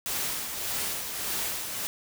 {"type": "noise with tremolo", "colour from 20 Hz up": "white", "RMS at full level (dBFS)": -30, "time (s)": [0.06, 1.87], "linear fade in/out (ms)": 0, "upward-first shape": "sine", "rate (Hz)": 1.7, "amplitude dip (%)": 45, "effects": []}